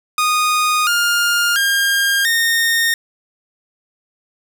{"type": "tone with pitch steps", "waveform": "sawtooth", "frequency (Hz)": [1235, 1410.5, 1610.9, 1839.8], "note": ["D#6", "F6", "G6", "A#6"], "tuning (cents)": [-13, 17, 47, -23], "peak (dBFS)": -10, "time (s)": [0.18, 2.94], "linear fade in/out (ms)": 2, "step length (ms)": 690, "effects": []}